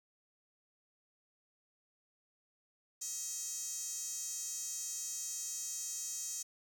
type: tone with high-pass filter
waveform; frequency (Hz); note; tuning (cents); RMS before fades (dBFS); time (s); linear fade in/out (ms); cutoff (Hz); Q
sawtooth; 638; D#5; +43; -41; 3.01-6.43; 10; 6600; 6
effects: 11-bit